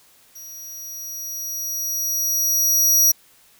sawtooth tone with level ramp, 5760 Hz, F#8, 47 cents flat, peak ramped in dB -34 to -9 dBFS, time 0.35-3.12 s, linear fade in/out 10 ms, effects white hiss -54 dBFS RMS until 3.59 s

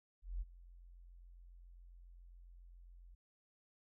sine tone with ADSR envelope, 43.65 Hz, F1, in tune, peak -36 dBFS, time 0.22-3.15 s, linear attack 190 ms, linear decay 29 ms, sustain -19 dB, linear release 8 ms, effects none

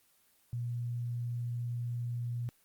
sine tone, 120 Hz, B2, 49 cents flat, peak -33 dBFS, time 0.53-2.49 s, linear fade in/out 0 ms, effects white hiss -68 dBFS RMS until 2.64 s + Opus 24 kbps

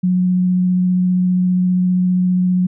sine tone with vibrato, 181.9 Hz, F#3, 29 cents flat, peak -12 dBFS, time 0.03-2.67 s, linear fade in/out 10 ms, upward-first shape sine, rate 15 Hz, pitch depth 9 cents each way, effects none

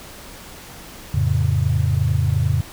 sine chord, F augmented, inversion none, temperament equal, 87.31 / 110 / 138.59 Hz, F2 / A2 / C#3, 0 / 0 / 0 cents, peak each -20 dBFS, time 1.14-2.61 s, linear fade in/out 5 ms, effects pink hiss -39 dBFS RMS until 2.72 s

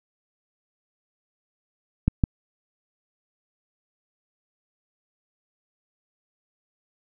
clicks, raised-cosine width 5 ms, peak -6 dBFS, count 2, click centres 2.08 / 2.238 s, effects none

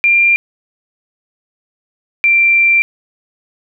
sine tone pair in turn, 2385 / 2359 Hz, D7 / D7, +26 / +7 cents, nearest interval unison, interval 19 cents, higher first, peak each -7 dBFS, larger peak neither, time 0.04-0.36 / 2.24-2.82 s, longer second, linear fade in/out 0 ms, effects none

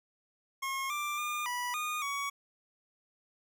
25% pulse tone with pitch steps, 1080 / 1181 / 1208 / 979 / 1226 / 1125 Hz, C#6 / D6 / D6 / B5 / D#6 / C#6, -45 / +9 / +48 / -15 / -26 / +25 cents, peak -29 dBFS, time 0.62-2.3 s, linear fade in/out 10 ms, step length 280 ms, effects none

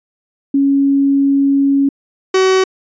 sine / 45% pulse tone pair in turn, 277.2 / 377.5 Hz, C#4 / F#4, 0 / +35 cents, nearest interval perfect fourth, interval 535 cents, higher second, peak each -9 dBFS, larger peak neither, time 0.54-1.89 / 2.34-2.64 s, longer first, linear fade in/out 5 ms, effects resampled to 16000 Hz

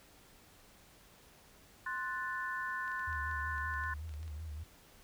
sine chord, F# diminished, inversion second, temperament equal, 1046.5 / 1480 / 1760 Hz, C6 / F#6 / A6, 0 / 0 / 0 cents, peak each -40 dBFS, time 1.86-3.94 s, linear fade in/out 5 ms
clicks, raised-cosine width 0.2 ms, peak -39 dBFS, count 12, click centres 2.879 / 2.917 / 2.995 / 3.129 / 3.313 / 3.581 / 3.739 / 3.838 / 4.093 / 4.139 / 4.23 / 4.279 s
sine tone with vibrato, 77.78 Hz, D#2, in tune, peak -40 dBFS, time 3.07-4.64 s, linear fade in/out 10 ms, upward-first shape sine, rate 5.3 Hz, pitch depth 85 cents each way
effects pink hiss -61 dBFS RMS until 5.03 s

